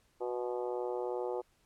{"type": "harmonic tone with a mistuned harmonic", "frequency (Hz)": 122.7, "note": "B2", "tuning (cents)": -11, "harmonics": [3, 4, 5, 6, 7, 8, 9, 10], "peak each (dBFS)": [-37, -37, -44, -46, -43, -54, -55, -55], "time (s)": [0.2, 1.42], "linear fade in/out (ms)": 20, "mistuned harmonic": 9, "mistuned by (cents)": -21, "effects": ["pink hiss -71 dBFS RMS until 1.65 s", "low-pass 12000 Hz 12 dB/octave"]}